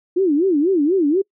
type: tone with vibrato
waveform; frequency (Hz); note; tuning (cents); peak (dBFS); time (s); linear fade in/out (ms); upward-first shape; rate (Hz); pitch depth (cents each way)
sine; 332.9; E4; +17; -13; 0.16-1.22; 10; sine; 4.1; 280
effects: noise-tail reverb RT60 0.1 s tail -26 dB re dry